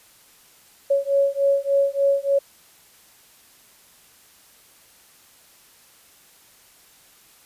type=beating tone pair; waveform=sine; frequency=554.4 / 557.8 Hz; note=C#5 / C#5; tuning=0 / +11 cents; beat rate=3.4 Hz; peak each=-20 dBFS; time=0.9-2.39 s; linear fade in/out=10 ms; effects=white hiss -53 dBFS RMS until 7.45 s + resampled to 32000 Hz